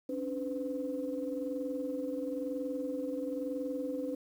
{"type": "tone cluster", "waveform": "sine", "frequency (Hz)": [274.3, 295.3, 505], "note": ["C#4", "D4", "B4"], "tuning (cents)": [-18, 10, 39], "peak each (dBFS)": [-37, -39, -36], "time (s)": [0.09, 4.15], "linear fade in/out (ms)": 5, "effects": ["tanh soft clip ceiling -24 dBFS", "10-bit"]}